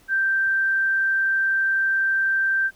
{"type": "tone", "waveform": "sine", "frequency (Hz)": 1568, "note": "G6", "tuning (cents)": 0, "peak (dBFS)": -18, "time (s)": [0.08, 2.71], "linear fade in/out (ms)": 50, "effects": ["pink hiss -56 dBFS RMS until 2.75 s"]}